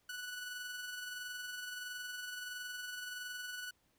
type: tone with amplitude modulation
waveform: sawtooth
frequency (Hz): 1480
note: F#6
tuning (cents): 0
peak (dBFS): -37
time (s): 0.09-3.71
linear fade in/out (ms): 5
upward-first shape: sine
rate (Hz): 21.5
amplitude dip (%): 35
effects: pink hiss -75 dBFS RMS until 3.98 s